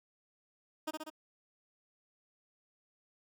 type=tone with echo; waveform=15% pulse; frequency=311.1 Hz; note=D#4; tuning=in tune; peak=-28 dBFS; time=0.87-0.91 s; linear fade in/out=10 ms; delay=64 ms; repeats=3; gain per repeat=-3 dB; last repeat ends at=1.102 s; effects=none